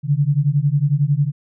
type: beating tone pair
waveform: sine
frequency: 138.7 / 149.7 Hz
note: C#3 / D3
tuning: +1 / +33 cents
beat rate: 11 Hz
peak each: -17 dBFS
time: 0.03-1.32 s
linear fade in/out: 50 ms
effects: none